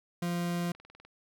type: tone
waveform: 40% pulse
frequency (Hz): 173.6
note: F3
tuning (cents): -10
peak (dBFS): -29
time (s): 0.22-0.72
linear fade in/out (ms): 5
type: click train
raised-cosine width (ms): 0.3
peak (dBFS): -37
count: 12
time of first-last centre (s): 0.5-1.05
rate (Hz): 20
effects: none